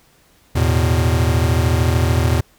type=chord; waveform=square; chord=E suspended fourth; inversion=none; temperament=equal; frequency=82.41 / 110 / 123.47 Hz; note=E2 / A2 / B2; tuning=0 / 0 / 0 cents; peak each=-17 / -20 / -20 dBFS; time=0.55-2.41 s; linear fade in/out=10 ms; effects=pink hiss -54 dBFS RMS until 2.58 s